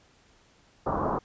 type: low-pass noise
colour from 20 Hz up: white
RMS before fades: -28 dBFS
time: 0.86-1.19 s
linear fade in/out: 10 ms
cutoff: 1200 Hz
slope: 48 dB/octave
effects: pink hiss -61 dBFS RMS until 1.24 s + resampled to 16000 Hz